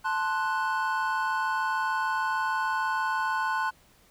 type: chord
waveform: triangle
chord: F# diminished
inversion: first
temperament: equal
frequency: 880 / 1046.5 / 1480 Hz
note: A5 / C6 / F#6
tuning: 0 / 0 / 0 cents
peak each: -28 dBFS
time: 0.04-3.71 s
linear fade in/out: 20 ms
effects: pink hiss -60 dBFS RMS until 4.1 s